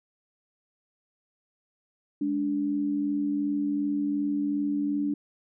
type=tone pair together; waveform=sine; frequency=207.7 / 290.4 Hz; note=G#3 / D4; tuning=0 / -19 cents; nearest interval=tritone; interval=581 cents; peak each=-33 / -25 dBFS; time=2.21-5.14 s; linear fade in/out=5 ms; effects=none